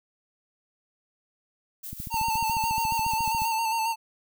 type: noise with tremolo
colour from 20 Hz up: violet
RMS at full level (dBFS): -37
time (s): 1.83-3.55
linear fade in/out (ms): 10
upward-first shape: sine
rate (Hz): 6.4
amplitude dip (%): 60
type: click train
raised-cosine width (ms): 5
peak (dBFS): -25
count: 22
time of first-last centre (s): 1.93-3.419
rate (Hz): 14.1
type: tone with vibrato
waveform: square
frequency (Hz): 900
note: A5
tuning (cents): +39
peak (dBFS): -25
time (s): 2.1-3.96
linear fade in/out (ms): 50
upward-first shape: square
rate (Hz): 7.4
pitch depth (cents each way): 34
effects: none